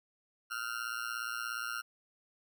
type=tone with amplitude modulation; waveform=40% pulse; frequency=1400 Hz; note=F6; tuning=4 cents sharp; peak=-31 dBFS; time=0.5-1.82 s; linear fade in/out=20 ms; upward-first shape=sine; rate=117 Hz; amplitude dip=95%; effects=none